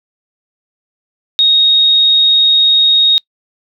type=tone; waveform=sine; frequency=3743 Hz; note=A#7; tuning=6 cents sharp; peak=-6 dBFS; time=1.39-3.18 s; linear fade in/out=0 ms; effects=noise-tail reverb RT60 0.1 s tail -26 dB re dry